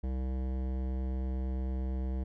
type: tone with hard clipping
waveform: sine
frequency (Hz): 64.6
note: C2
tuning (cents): -21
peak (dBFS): -33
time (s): 0.03-2.24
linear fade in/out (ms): 10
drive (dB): 16
effects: none